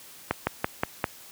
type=slowing click train; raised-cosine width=0.5 ms; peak=-8 dBFS; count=5; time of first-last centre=0.31-1.042 s; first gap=160 ms; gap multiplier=1.09; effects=white hiss -48 dBFS RMS until 1.31 s + high-pass 60 Hz 12 dB/octave